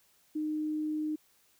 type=tone; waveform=sine; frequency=306.7 Hz; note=D#4; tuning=25 cents flat; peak=-30 dBFS; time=0.35-1.16 s; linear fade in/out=10 ms; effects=white hiss -67 dBFS RMS until 1.59 s

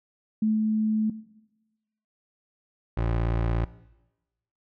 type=tone pair in turn; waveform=sine / 25% pulse; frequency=216.7 / 57.15 Hz; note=A3 / A#1; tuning=-26 / -34 cents; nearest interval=octave + major seventh; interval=2308 cents; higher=first; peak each=-20 dBFS; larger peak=neither; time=0.42-1.1 / 2.97-3.65 s; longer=neither; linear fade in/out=5 ms; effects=noise-tail reverb RT60 1.0 s tail -18 dB re dry + low-pass 2000 Hz 12 dB/octave

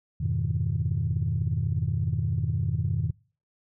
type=chord; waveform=sine; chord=F half-diminished seventh; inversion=none; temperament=equal; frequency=87.31 / 103.83 / 123.47 / 155.56 Hz; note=F2 / Ab2 / Cb3 / Eb3; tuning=0 / 0 / 0 / 0 cents; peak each=-29 dBFS; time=0.2-3.11 s; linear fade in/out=10 ms; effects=noise-tail reverb RT60 0.4 s tail -25 dB re dry + tanh soft clip ceiling -16 dBFS

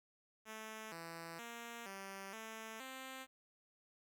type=tone with pitch steps; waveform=5% pulse; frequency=218.8 / 166.3 / 234.3 / 194.8 / 221.7 / 262.6 Hz; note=A3 / E3 / A#3 / G3 / A3 / C4; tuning=-9 / +16 / +9 / -11 / +13 / +6 cents; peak=-36 dBFS; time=0.45-3.27 s; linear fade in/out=50 ms; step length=470 ms; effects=13-bit

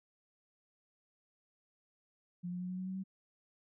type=tone with pitch steps; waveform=sine; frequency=176.6 / 178.86 / 181.15 / 183.46 / 185.81 / 188.19 / 190.59 Hz; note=F3 / F3 / F#3 / F#3 / F#3 / F#3 / G3; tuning=+20 / +42 / -36 / -14 / +8 / +30 / -48 cents; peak=-37 dBFS; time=2.43-3.039 s; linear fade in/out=20 ms; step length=87 ms; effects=none

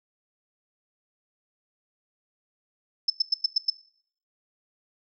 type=tone bursts; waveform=sine; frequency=5260 Hz; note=E8; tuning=5 cents flat; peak=-18 dBFS; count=6; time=3.08-3.701 s; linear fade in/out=5 ms; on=21 ms; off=99 ms; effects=noise-tail reverb RT60 0.6 s tail -19 dB re dry

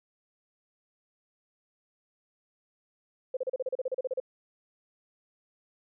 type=tone bursts; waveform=sine; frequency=516 Hz; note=C5; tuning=24 cents flat; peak=-27 dBFS; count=14; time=3.34-4.201 s; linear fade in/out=5 ms; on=29 ms; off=35 ms; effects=none

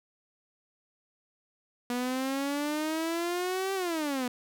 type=exponential two-way sweep; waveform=sawtooth; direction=up then down; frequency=242.1 to 391.2 to 242.1 Hz; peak=-25 dBFS; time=1.9-4.28 s; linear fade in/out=2 ms; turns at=3.74 s; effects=none

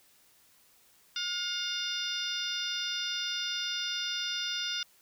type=harmonic tone with a mistuned harmonic; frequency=715 Hz; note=F5; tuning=41 cents sharp; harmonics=2 / 3 / 4 / 5 / 6 / 7 / 8; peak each=-39 / -45 / -38 / -35 / -48 / -38 / -43 dBFS; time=1.16-4.83 s; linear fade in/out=2 ms; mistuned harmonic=4; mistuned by=-23 cents; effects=white hiss -63 dBFS RMS until 5.01 s

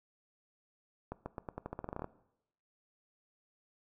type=accelerating click train; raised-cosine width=1 ms; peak=-25 dBFS; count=15; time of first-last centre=1.12-2.044 s; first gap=140 ms; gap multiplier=0.87; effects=noise-tail reverb RT60 0.8 s tail -18 dB re dry

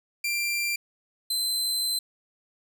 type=tone pair in turn; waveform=sawtooth; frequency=2370 / 4073 Hz; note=D7 / C8; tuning=+15 / -47 cents; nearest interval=major sixth; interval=938 cents; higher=second; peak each=-22 dBFS; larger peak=neither; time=0.24-0.76 / 1.3-1.99 s; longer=second; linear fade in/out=5 ms; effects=none

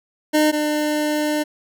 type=tone pair in turn; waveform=25% pulse; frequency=304.9 / 300.9 Hz; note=D#4 / D4; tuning=-35 / +42 cents; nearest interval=unison; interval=23 cents; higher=first; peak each=-10 / -15 dBFS; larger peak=first; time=0.33-0.52 / 0.52-1.44 s; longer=second; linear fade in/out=20 ms; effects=none

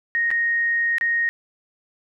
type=tone with dropouts; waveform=sine; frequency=1864.7 Hz; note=A#6; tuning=in tune; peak=-18 dBFS; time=0.15-1.29 s; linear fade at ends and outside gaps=0 ms; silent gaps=0.305-0.313 / 0.983-1.011 s; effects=none

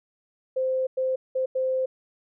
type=tone bursts at uneven times; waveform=sine; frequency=520 Hz; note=C5; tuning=11 cents flat; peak=-22 dBFS; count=4; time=0.56-0.87 / 0.97-1.16 / 1.35-1.46 / 1.55-1.86 s; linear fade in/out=10 ms; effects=none

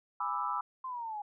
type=chord; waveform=sine; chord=E dominant seventh; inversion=first; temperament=just; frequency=824.1 / 988.9 / 1186.7 / 1318.5 Hz; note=G#5 / B5 / D6 / E6; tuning=-14 / +2 / +18 / 0 cents; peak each=-40 / -35 / -37 / -36 dBFS; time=0.2-0.61 s; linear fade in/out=5 ms
type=exponential sweep; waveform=sine; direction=down; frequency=1053 to 815 Hz; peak=-36 dBFS; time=0.84-1.22 s; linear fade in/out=5 ms
effects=none

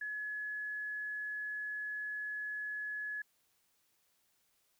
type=tone; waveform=sine; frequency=1698 Hz; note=G#6; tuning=38 cents sharp; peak=-37 dBFS; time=0.01-3.22 s; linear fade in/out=5 ms; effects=white hiss -75 dBFS RMS until 4.79 s

